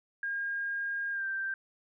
sine tone with pitch glide, 1618 to 1571 Hz, G#6 to G6, -46 to +3 cents, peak -31 dBFS, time 0.23-1.54 s, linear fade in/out 2 ms, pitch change -51 cents, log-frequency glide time 1.12-1.25 s, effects none

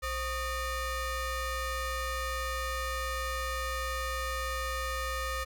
25% pulse ring-modulated tone, 587.3 Hz, D5, in tune, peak -25 dBFS, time 0.02-5.45 s, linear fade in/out 20 ms, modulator 648 Hz, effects none

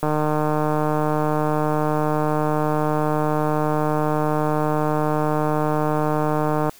click train, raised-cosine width 1 ms, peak -8 dBFS, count 1014, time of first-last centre 0.03-6.694 s, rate 152 Hz, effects white hiss -48 dBFS RMS until 6.79 s

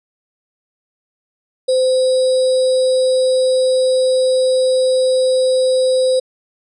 sine tone with sample-and-hold, 515 Hz, C5, 28 cents flat, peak -11 dBFS, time 1.68-6.2 s, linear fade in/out 10 ms, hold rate 4410 Hz, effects resampled to 24000 Hz

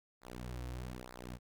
sawtooth tone with flanger, 61.74 Hz, B1, in tune, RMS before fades -45 dBFS, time 0.21-1.39 s, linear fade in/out 50 ms, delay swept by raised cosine 0.32 to 5.02 ms, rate 1.1 Hz, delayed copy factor -0.95, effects none

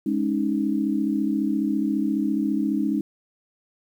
sine chord, Ab suspended fourth, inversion none, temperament just, 207.7 / 276.9 / 311.5 Hz, Ab3 / Db4 / Eb4, 0 / -2 / +2 cents, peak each -25 dBFS, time 0.06-3.01 s, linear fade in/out 5 ms, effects 9-bit

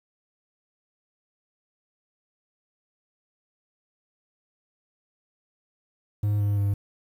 triangle tone with pitch steps, 103.83 / 102.22 / 100.64 Hz, G#2 / G#2 / G2, 0 / -27 / +46 cents, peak -19 dBFS, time 6.23-6.74 s, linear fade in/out 5 ms, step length 170 ms, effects 9-bit

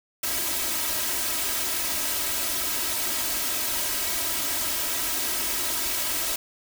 white noise with comb filter, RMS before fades -27 dBFS, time 0.23-6.36 s, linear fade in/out 5 ms, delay 3.1 ms, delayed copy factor +0.75, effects none

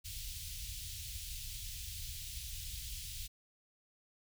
pink band-stop noise, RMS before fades -44 dBFS, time 0.04-3.28 s, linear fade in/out 20 ms, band 100 to 3000 Hz, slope 24 dB/octave, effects none

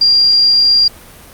sine tone, 4778 Hz, D8, 29 cents sharp, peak -6 dBFS, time 0.01-0.88 s, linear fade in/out 5 ms, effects pink hiss -37 dBFS RMS until 1.33 s + Opus 32 kbps

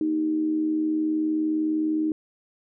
sine tone with amplitude modulation, 311.1 Hz, D#4, in tune, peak -19 dBFS, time 0.01-2.12 s, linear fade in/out 2 ms, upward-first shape sine, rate 79.8 Hz, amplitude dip 50%, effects none

